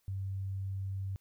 sine tone, 96.7 Hz, G2, 23 cents flat, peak -34 dBFS, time 0.08-1.16 s, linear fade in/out 0 ms, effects white hiss -75 dBFS RMS until 1.2 s

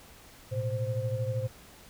sine tone cluster, 110.7 / 123.4 / 521 Hz, A2 / B2 / C5, +11 / -1 / -7 cents, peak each -31 / -34 / -34 dBFS, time 0.51-1.48 s, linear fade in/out 20 ms, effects pink hiss -53 dBFS RMS until 1.89 s

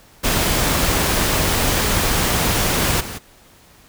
pink noise with level steps, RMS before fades -18 / -30 dBFS, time 0.23-3.19 s, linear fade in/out 20 ms, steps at 3 s, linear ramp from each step 10 ms, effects pink hiss -49 dBFS RMS until 3.88 s

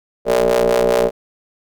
30% pulse ring-modulated tone, 61 Hz, B1, 21 cents flat, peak -7 dBFS, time 0.25-1.11 s, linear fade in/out 50 ms, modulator 516 Hz, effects none

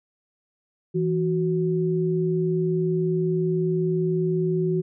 sine tone pair together, 164.56 / 370 Hz, E3 / F#4, -3 / 0 cents, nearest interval octave + major second, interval 1403 cents, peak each -23 dBFS, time 0.94-4.82 s, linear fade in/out 20 ms, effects none

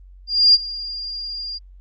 sine tone with ADSR envelope, 4806 Hz, D8, 39 cents sharp, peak -7 dBFS, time 0.27-1.59 s, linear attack 270 ms, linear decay 33 ms, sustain -19 dB, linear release 25 ms, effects added 46 Hz sine -41 dBFS peak until 1.8 s + Opus 32 kbps

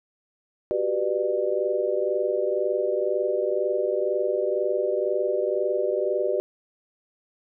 sine chord, G major seventh, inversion third, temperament equal with one note detuned, 370 / 392 / 493.9 / 598.3 Hz, F#4 / G4 / B4 / D5, 0 / 0 / 0 / +32 cents, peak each -29 / -27 / -28 / -26 dBFS, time 0.71-6.4 s, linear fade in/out 0 ms, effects none

